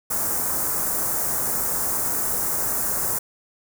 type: band-stop noise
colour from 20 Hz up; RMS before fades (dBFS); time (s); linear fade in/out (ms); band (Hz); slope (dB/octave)
white; -24; 0.1-3.19; 10; 1500 to 6900; 24
effects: none